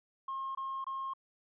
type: tone bursts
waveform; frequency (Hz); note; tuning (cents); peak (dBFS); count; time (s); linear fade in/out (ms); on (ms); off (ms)
sine; 1073; C6; +43; -34; 3; 0.28-1.136; 5; 270; 23
effects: tanh soft clip ceiling -32 dBFS